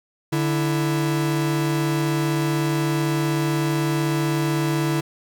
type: tone pair together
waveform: 45% pulse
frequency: 146.82 / 329.6 Hz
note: D3 / E4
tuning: 0 / 0 cents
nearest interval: octave + major second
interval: 1400 cents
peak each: -22 / -23 dBFS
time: 0.32-5.01 s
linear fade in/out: 10 ms
effects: none